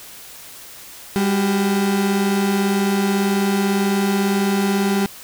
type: tone pair together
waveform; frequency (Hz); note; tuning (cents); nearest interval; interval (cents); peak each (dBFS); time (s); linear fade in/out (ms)
35% pulse; 199.36 / 380.6; G3 / F#4; +29 / +49; major seventh; 1120; -15 / -24; 1.16-5.06; 0
effects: white hiss -39 dBFS RMS until 5.23 s